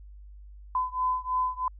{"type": "beating tone pair", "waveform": "sine", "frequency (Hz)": [1012, 1015.1], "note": ["B5", "B5"], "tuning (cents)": [42, 47], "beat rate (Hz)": 3.1, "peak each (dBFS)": [-28, -29], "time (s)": [0.75, 1.68], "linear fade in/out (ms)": 2, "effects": ["added 50 Hz sine -44 dBFS peak until 1.79 s"]}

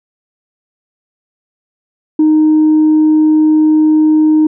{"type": "tone", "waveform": "sine", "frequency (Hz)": 309.5, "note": "D#4", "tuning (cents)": -9, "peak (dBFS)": -4, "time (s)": [2.19, 4.47], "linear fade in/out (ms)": 5, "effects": ["tanh soft clip ceiling -3 dBFS"]}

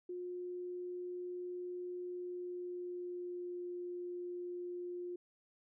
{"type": "tone with pitch glide", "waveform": "sine", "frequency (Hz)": [357.9, 354.2], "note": ["F4", "F4"], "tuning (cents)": [42, 24], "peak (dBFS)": -40, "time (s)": [0.09, 5.16], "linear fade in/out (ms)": 5, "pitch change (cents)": -18, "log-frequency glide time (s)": [2.01, 3.65], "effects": []}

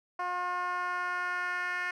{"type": "tone with band-pass filter sweep", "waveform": "10% pulse", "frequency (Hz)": 358.1, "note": "F4", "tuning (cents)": 43, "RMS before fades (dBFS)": -33, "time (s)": [0.19, 1.91], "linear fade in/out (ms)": 5, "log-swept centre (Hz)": [930, 1800], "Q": 2.4, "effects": []}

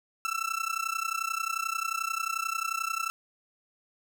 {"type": "tone with amplitude modulation", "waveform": "30% pulse", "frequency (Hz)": 1332, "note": "E6", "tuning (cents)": 18, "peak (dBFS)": -23, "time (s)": [0.25, 3.1], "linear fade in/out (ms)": 0, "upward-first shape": "sine", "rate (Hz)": 31.3, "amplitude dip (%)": 90, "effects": []}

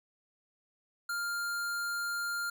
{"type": "tone", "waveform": "square", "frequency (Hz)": 1400, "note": "F6", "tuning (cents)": 4, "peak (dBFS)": -33, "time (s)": [1.09, 2.5], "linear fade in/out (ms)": 5, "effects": []}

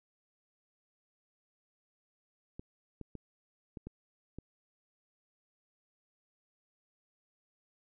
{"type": "clicks", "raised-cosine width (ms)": 3, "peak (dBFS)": -30, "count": 6, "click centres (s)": [2.595, 3.013, 3.153, 3.772, 3.87, 4.386], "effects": []}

